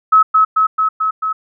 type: tone with echo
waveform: sine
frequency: 1288 Hz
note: E6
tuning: 41 cents flat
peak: -5 dBFS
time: 0.12-0.23 s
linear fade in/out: 10 ms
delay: 220 ms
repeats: 5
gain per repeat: -2 dB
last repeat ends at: 1.33 s
effects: none